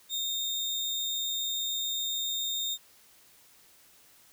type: tone with sample-and-hold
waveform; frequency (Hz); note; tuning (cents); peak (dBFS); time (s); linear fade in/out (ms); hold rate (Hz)
sine; 3666; A#7; -30; -29; 0.09-2.78; 50; 11025
effects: white hiss -59 dBFS RMS until 4.32 s